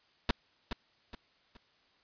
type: noise with echo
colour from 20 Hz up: pink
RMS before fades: -26 dBFS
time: 0.29-0.31 s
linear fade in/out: 2 ms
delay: 420 ms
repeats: 3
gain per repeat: -9 dB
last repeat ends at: 1.57 s
effects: white hiss -68 dBFS RMS until 2.03 s + resampled to 11025 Hz